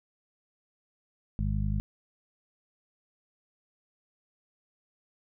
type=harmonic tone; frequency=51 Hz; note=G#1; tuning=31 cents flat; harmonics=1 / 2 / 3 / 4; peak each=-29 / -31 / -35 / -35 dBFS; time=1.39-1.8 s; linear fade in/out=0 ms; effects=none